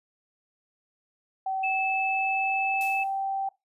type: tone with pitch glide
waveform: sine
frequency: 766 to 779.4 Hz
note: G5 to G5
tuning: -40 to -10 cents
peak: -26 dBFS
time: 1.46-3.49 s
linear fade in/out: 5 ms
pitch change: +30 cents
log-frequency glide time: 1.75-3 s
type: tone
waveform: sine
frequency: 2621 Hz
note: E7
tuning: 11 cents flat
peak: -26 dBFS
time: 1.63-3.04 s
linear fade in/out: 10 ms
type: noise with exponential decay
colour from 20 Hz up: blue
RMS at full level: -38 dBFS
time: 2.81-3.24 s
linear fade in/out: 0 ms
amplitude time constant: 93 ms
effects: noise-tail reverb RT60 0.2 s tail -20 dB re dry + resampled to 32000 Hz